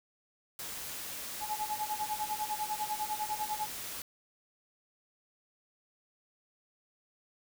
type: noise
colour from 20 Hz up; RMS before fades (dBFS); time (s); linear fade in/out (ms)
white; -41; 0.59-4.02; 2
type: tone with tremolo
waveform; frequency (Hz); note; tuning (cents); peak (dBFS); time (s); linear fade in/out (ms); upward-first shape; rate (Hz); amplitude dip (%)
sine; 850; G#5; +40; -30; 1.4-3.69; 50; sine; 10; 95
effects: none